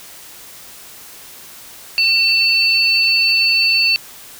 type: tone pair together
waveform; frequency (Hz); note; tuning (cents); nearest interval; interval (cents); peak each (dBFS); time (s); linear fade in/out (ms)
sine; 2688 / 4497; E7 / C#8; +33 / +24; major sixth; 891; -14; 1.98-3.96; 0
effects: white hiss -38 dBFS RMS until 4.39 s